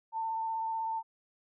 sine tone with vibrato, 896 Hz, A5, 31 cents sharp, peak -31 dBFS, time 0.12-1.03 s, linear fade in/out 50 ms, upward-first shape sine, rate 16 Hz, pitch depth 13 cents each way, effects none

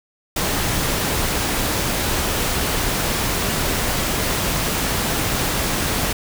pink noise, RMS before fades -21 dBFS, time 0.36-6.13 s, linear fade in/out 5 ms, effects none

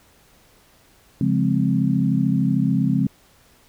sine chord, Db major seventh, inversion none, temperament equal, 138.59 / 174.61 / 207.7 / 261.6 Hz, Db3 / F3 / Ab3 / C4, 0 / 0 / 0 / 0 cents, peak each -22 dBFS, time 1.21-3.07 s, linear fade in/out 2 ms, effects pink hiss -55 dBFS RMS until 3.68 s

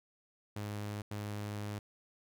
sawtooth tone bursts at uneven times, 103.83 Hz, G#2, in tune, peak -34 dBFS, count 2, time 0.56-1.02 / 1.11-1.79 s, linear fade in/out 5 ms, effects none

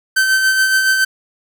45% pulse tone with tremolo, 1543 Hz, G6, 28 cents flat, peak -10 dBFS, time 0.16-1.05 s, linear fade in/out 10 ms, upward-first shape sine, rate 7.1 Hz, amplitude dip 40%, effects none

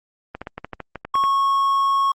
clicks, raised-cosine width 0.5 ms, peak -15 dBFS, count 11, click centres 0.35 / 0.416 / 0.471 / 0.58 / 0.646 / 0.733 / 0.803 / 0.957 / 1.05 / 1.154 / 1.238 s
triangle tone, 1098 Hz, C#6, 17 cents flat, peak -14 dBFS, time 1.14-2.12 s, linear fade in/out 5 ms
effects Opus 32 kbps

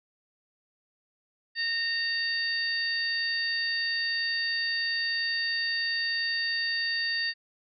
harmonic tone, 921 Hz, A#5, 21 cents flat, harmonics 2 / 3 / 4 / 5, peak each -29 / -39 / -41 / -30 dBFS, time 1.55-7.34 s, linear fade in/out 50 ms, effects none

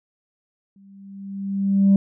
sine tone with exponential growth, 196.7 Hz, G3, 6 cents sharp, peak -8 dBFS, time 0.76-1.96 s, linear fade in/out 2 ms, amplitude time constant 260 ms, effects tanh soft clip ceiling -9 dBFS

